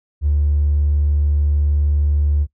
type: tone with hard clipping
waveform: sine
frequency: 73.42 Hz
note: D2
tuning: in tune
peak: -14 dBFS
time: 0.21-2.47 s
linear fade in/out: 50 ms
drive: 1 dB
effects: noise-tail reverb RT60 0.1 s tail -21 dB re dry